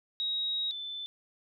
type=tone pair in turn; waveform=sine; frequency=3800 / 3522 Hz; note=A#7 / A7; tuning=+33 / +1 cents; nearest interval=minor second; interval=132 cents; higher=first; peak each=-29 / -36 dBFS; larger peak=first; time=0.2-0.71 / 0.71-1.06 s; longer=first; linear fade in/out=0 ms; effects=none